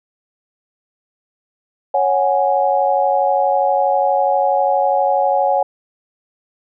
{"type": "chord", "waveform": "sine", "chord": "C# suspended fourth", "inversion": "none", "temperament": "just", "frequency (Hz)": [554.4, 739.2, 831.5], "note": ["C#5", "F#5", "G#5"], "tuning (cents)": [0, -2, 2], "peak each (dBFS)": -17, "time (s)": [1.94, 5.63], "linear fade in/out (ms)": 5, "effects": []}